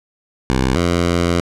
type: tone pair in turn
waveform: 10% pulse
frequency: 64.9 / 86.45 Hz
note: C2 / F2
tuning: -13 / -17 cents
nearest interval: perfect fourth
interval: 496 cents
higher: second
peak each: -6 dBFS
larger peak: neither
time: 0.5-0.76 / 0.76-1.4 s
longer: second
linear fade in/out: 0 ms
effects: low-pass 8000 Hz 12 dB/octave